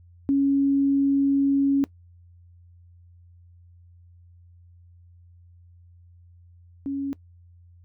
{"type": "tone pair in turn", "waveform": "sine", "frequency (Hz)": [277.2, 277.2], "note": ["C#4", "C#4"], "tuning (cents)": [0, 0], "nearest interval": "unison", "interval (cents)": 0, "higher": "neither", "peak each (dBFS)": [-17, -25], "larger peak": "first", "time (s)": [[0.29, 1.84], [6.86, 7.13]], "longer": "first", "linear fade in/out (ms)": 0, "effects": ["noise-tail reverb RT60 0.1 s tail -20 dB re dry", "added 87 Hz sine -49 dBFS peak until 7.84 s"]}